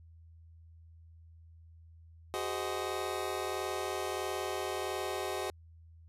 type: chord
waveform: 25% pulse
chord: Ab dominant seventh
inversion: third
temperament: just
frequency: 373.8 / 415.3 / 519.1 / 623 Hz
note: Gb4 / Ab4 / C5 / Eb5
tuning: +18 / 0 / -14 / +2 cents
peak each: -34 / -36 / -38 / -37 dBFS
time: 2.34-5.5 s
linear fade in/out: 0 ms
effects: added 82 Hz sine -53 dBFS peak until 6.08 s + resampled to 32000 Hz